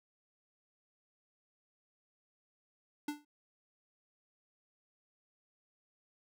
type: tone with exponential decay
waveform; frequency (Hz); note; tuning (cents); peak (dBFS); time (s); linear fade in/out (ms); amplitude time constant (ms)
square; 294.8; D4; +7; -33; 3.08-3.25; 5; 36
effects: none